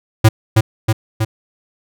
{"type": "tone with echo", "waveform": "square", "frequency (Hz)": 110, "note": "A2", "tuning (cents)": 0, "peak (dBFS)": -5, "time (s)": [0.24, 0.29], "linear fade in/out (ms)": 10, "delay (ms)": 320, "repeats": 3, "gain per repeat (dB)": -3, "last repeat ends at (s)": 1.25, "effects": []}